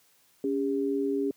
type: tone pair together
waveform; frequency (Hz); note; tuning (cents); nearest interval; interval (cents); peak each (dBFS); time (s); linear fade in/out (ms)
sine; 280 / 402.9; C#4 / G4; +18 / +48; tritone; 630; -28; 0.44-1.31; 2
effects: white hiss -64 dBFS RMS until 1.36 s + high-pass 80 Hz 12 dB/octave